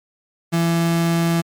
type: tone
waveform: 35% pulse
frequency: 167.7 Hz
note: E3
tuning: 30 cents sharp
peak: -14 dBFS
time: 0.52-1.42 s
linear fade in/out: 20 ms
effects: MP3 96 kbps